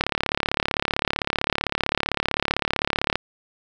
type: click train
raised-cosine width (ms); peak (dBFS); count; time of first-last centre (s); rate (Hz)
0.3; -4; 113; 0.01-3.156; 35.6
effects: none